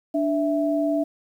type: tone pair together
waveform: sine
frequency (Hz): 293.7 / 658.6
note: D4 / E5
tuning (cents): 0 / -2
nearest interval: octave + major second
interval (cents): 1398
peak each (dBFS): -22 / -23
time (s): 0.14-1.04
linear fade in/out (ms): 10
effects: 9-bit